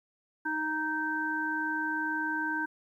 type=harmonic tone; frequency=311.1 Hz; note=D#4; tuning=in tune; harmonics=1 / 3 / 5; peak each=-35 / -35 / -31 dBFS; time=0.45-2.66 s; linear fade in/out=10 ms; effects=11-bit